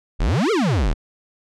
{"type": "exponential two-way sweep", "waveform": "square", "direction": "up then down", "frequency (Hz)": [31, 479.8, 31], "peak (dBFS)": -17, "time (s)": [0.19, 0.94], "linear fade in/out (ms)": 20, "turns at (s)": 0.51, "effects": ["low-pass 6000 Hz 12 dB/octave"]}